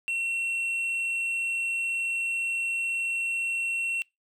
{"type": "tone with tanh clipping", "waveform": "sine", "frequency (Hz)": 2719, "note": "F7", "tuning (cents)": -47, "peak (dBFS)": -27, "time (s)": [0.08, 4.02], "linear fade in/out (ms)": 0, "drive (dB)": 4, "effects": ["noise-tail reverb RT60 0.2 s tail -23 dB re dry"]}